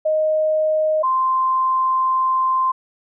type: tone pair in turn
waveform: sine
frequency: 622.3 / 1043 Hz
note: D#5 / C6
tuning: 0 / -6 cents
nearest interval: major sixth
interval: 894 cents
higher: second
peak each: -15 dBFS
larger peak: neither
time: 0.05-1.03 / 1.03-2.72 s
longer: second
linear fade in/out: 10 ms
effects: none